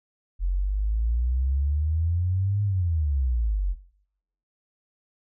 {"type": "exponential two-way sweep", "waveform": "sine", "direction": "up then down", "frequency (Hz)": [43.46, 103.83, 43.46], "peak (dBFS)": -21, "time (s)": [0.39, 3.76], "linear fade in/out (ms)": 50, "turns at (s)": 2.63, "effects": ["noise-tail reverb RT60 0.8 s tail -22 dB re dry"]}